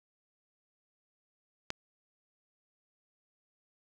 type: click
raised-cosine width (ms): 0.2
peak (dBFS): -16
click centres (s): 1.704
effects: none